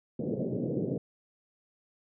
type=band-pass noise; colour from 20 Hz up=pink; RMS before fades=-32 dBFS; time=0.19-0.98 s; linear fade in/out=5 ms; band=120 to 550 Hz; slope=48 dB/octave; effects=none